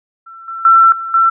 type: tone with level steps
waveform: sine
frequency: 1344 Hz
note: E6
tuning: 33 cents sharp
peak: -32 / -22 / -4 / -20 / -7 dBFS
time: 0.26-1.3 s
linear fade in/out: 10 ms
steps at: 0.48 / 0.65 / 0.92 / 1.14 s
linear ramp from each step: 2 ms
effects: none